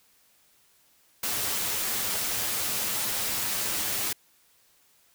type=noise with comb filter; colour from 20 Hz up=white; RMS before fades=-29 dBFS; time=1.23-4.13 s; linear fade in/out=5 ms; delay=9.6 ms; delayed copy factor=+0.55; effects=white hiss -63 dBFS RMS until 5.14 s